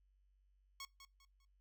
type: tone with echo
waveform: 10% pulse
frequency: 1100 Hz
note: C#6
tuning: 14 cents flat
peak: -38 dBFS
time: 0.8-0.85 s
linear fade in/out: 2 ms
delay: 200 ms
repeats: 3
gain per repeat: -10 dB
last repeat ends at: 1.45 s
effects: noise-tail reverb RT60 0.2 s tail -22 dB re dry + added 48 Hz sine -70 dBFS peak until 1.6 s